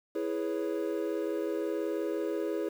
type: chord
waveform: triangle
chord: C# minor seventh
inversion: first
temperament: equal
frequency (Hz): 329.6 / 415.3 / 493.9 / 554.4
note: E4 / G#4 / B4 / C#5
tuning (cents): 0 / 0 / 0 / 0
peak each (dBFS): -32 / -32 / -36 / -36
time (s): 0.15-2.69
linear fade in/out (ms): 5
effects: 9-bit

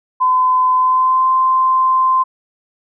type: tone with pitch glide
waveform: sine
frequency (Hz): 1019 to 1039.8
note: C6 to C6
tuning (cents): -46 to -11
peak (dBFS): -10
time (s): 0.2-2.24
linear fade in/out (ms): 20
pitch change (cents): +35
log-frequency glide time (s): 0.75-1.28
effects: none

